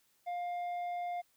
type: tone with tanh clipping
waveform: sine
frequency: 705 Hz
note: F5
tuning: 16 cents sharp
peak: -36 dBFS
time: 0.26-1.22 s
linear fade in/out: 20 ms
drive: 6 dB
effects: white hiss -72 dBFS RMS until 1.36 s